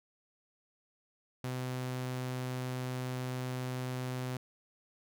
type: tone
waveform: sawtooth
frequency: 127.3 Hz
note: C3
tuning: 47 cents flat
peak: -31 dBFS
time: 1.44-4.37 s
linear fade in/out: 2 ms
effects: none